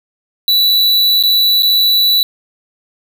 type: tone with dropouts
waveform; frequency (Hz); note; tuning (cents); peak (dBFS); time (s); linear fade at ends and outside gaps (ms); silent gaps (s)
square; 3951; B7; 0; -9; 0.48-2.23; 1; 1.227-1.236 / 1.623-1.631
effects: none